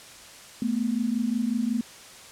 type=tone pair together; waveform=sine; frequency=220 / 245.5 Hz; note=A3 / B3; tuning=0 / -10 cents; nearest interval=major second; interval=190 cents; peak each=-26 dBFS; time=0.62-1.81 s; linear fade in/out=2 ms; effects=white hiss -46 dBFS RMS until 2.31 s + low-pass 9000 Hz 12 dB/octave